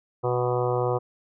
harmonic tone, 123.47 Hz, B2, in tune, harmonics 1 / 3 / 4 / 5 / 6 / 7 / 8 / 9 / 10, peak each -28 / -28 / -26 / -36 / -31 / -39 / -34 / -37 / -37 dBFS, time 0.23-0.99 s, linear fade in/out 20 ms, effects none

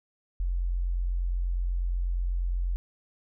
sine tone, 44.16 Hz, F1, 20 cents sharp, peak -25 dBFS, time 0.4-2.76 s, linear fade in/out 0 ms, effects none

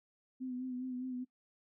sine tone with vibrato, 253.7 Hz, B3, 47 cents sharp, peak -37 dBFS, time 0.4-1.25 s, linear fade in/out 20 ms, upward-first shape sine, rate 4.9 Hz, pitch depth 37 cents each way, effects noise-tail reverb RT60 0.1 s tail -19 dB re dry

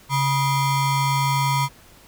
square ring-modulated tone, 554.4 Hz, C#5, in tune, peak -16 dBFS, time 0.09-1.69 s, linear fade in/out 50 ms, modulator 417 Hz, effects pink hiss -50 dBFS RMS until 2.07 s

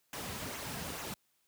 pink noise with flanger, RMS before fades -41 dBFS, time 0.13-1.14 s, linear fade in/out 2 ms, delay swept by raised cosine 0.21 to 3.51 ms, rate 2.3 Hz, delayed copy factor -0.5, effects white hiss -75 dBFS RMS until 1.47 s + high-pass 60 Hz 12 dB/octave

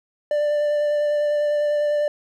triangle tone with vibrato, 591 Hz, D5, 11 cents sharp, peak -16 dBFS, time 0.31-2.08 s, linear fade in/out 2 ms, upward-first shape triangle, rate 10 Hz, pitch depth 14 cents each way, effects none

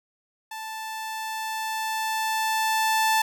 sawtooth tone with level ramp, 880 Hz, A5, in tune, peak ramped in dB -30 to -15 dBFS, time 0.51-3.22 s, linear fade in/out 5 ms, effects none

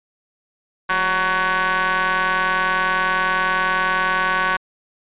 sawtooth ring-modulated tone, 190 Hz, F#3, 46 cents sharp, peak -10 dBFS, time 0.89-4.57 s, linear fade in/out 10 ms, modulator 1310 Hz, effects resampled to 8000 Hz

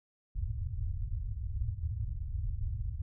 white low-pass noise, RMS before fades -35 dBFS, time 0.35-3.02 s, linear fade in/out 5 ms, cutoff 110 Hz, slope 48 dB/octave, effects none

